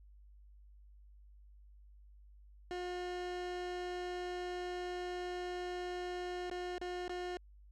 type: tone with dropouts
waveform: 30% pulse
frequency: 358.3 Hz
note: F4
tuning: 44 cents sharp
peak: -36 dBFS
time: 2.71-7.37 s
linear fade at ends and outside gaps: 0 ms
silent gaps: 6.498-6.513 / 6.781-6.814 / 7.079-7.095 s
effects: added 50 Hz sine -56 dBFS peak until 7.71 s + low-pass 5000 Hz 12 dB/octave